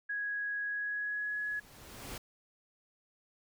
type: tone with pitch glide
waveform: sine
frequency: 1661.2 to 1686.3 Hz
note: G#6 to G#6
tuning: 0 to +26 cents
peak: -33 dBFS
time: 0.09-1.6 s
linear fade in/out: 10 ms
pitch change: +26 cents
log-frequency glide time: 0.64-1.39 s
type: noise with exponential growth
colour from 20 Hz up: pink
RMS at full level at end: -42 dBFS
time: 0.84-2.18 s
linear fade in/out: 5 ms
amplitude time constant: 290 ms
effects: none